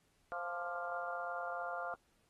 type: harmonic tone with a mistuned harmonic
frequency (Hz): 174.61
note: F3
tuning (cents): 0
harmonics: 3 / 4 / 5 / 6 / 7 / 8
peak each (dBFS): -46 / -42 / -50 / -50 / -46 / -44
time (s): 0.32-1.94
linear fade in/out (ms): 0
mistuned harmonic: 7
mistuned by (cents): -43
effects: pink hiss -75 dBFS RMS until 2.29 s + AAC 32 kbps